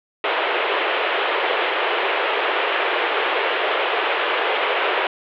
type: band-pass noise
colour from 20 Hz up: pink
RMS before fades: -21 dBFS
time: 0.24-5.07 s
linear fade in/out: 2 ms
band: 380 to 3300 Hz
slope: 48 dB/octave
effects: none